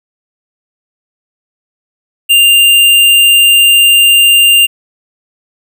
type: tone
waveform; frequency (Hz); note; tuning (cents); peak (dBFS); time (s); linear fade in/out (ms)
square; 2794; F7; 0; -4; 2.29-4.67; 20
effects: none